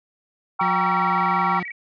sine chord, G diminished seventh, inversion none, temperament just, 784 / 940.8 / 1128.9 / 1354.7 Hz, G5 / Bb5 / Db6 / Fb6, 0 / +16 / +31 / +47 cents, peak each -24 dBFS, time 0.59-1.6 s, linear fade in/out 10 ms
sine tone with vibrato, 2093 Hz, C7, in tune, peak -30 dBFS, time 0.6-1.72 s, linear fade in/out 5 ms, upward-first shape square, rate 19 Hz, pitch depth 150 cents each way
white noise with exponential decay, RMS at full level -42 dBFS, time 0.61-0.74 s, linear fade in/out 2 ms, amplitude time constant 28 ms
35% pulse tone with pitch glide, 180 to 178.96 Hz, F#3 to F3, -47 to +43 cents, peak -25 dBFS, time 0.61-1.63 s, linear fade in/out 2 ms, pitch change -10 cents, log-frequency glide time 0.83-1.11 s
effects resampled to 11025 Hz

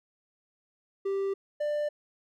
triangle tone pair in turn, 392 / 593.1 Hz, G4 / D5, 0 / +17 cents, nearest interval perfect fifth, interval 717 cents, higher second, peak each -25 dBFS, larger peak neither, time 1.05-1.34 / 1.6-1.89 s, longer neither, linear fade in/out 10 ms, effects none

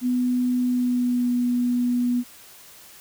sine tone with pitch glide, 248.6 to 244.5 Hz, B3 to B3, +12 to -17 cents, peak -19 dBFS, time 0.01-2.24 s, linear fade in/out 50 ms, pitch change -29 cents, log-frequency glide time 0.65-1.3 s, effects white hiss -47 dBFS RMS until 3 s

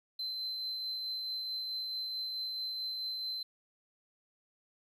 triangle tone with tremolo, 4077 Hz, C8, 46 cents flat, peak -32 dBFS, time 0.19-3.43 s, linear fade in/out 5 ms, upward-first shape triangle, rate 4.6 Hz, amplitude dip 30%, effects tanh soft clip ceiling -30 dBFS

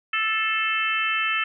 harmonic tone with a mistuned harmonic, 439.6 Hz, A4, 2 cents flat, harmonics 3 / 4 / 5 / 6 / 7, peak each -27 / -28 / -30 / -25 / -31 dBFS, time 0.13-1.44 s, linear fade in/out 5 ms, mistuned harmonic 5, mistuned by -33 cents, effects none

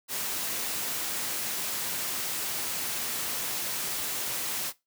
white noise, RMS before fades -32 dBFS, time 0.08-4.73 s, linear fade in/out 50 ms, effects noise-tail reverb RT60 0.2 s tail -18 dB re dry + high-pass 100 Hz 12 dB/octave

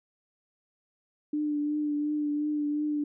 sine tone with vibrato, 296.9 Hz, D4, 19 cents sharp, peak -26 dBFS, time 1.33-3.04 s, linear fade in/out 5 ms, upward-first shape triangle, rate 2.8 Hz, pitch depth 27 cents each way, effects none

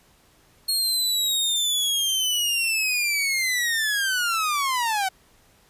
sawtooth linear sweep, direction down, 4299 to 741 Hz, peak -18 dBFS, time 0.68-5.09 s, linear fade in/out 10 ms, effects pink hiss -58 dBFS RMS until 5.69 s + resampled to 32000 Hz

